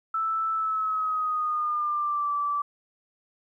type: tone with pitch glide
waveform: sine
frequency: 1318.5 to 1161.2 Hz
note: E6 to D6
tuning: 0 to -20 cents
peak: -24 dBFS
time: 0.14-2.62 s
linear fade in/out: 5 ms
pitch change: -220 cents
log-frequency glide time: 0.53-2.32 s
effects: 11-bit